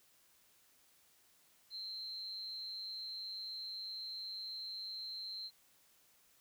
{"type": "tone with amplitude modulation", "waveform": "sine", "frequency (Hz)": 4117, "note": "C8", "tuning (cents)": -29, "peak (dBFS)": -39, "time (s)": [1.7, 5.51], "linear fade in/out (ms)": 50, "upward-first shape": "sine", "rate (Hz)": 202, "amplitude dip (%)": 65, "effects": ["white hiss -69 dBFS RMS until 6.4 s"]}